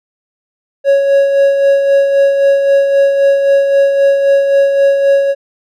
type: tone with tremolo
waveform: triangle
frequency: 554.4 Hz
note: C#5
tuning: in tune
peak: -3 dBFS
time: 0.84-5.35 s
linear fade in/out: 50 ms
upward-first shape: sine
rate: 3.8 Hz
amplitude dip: 45%
effects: none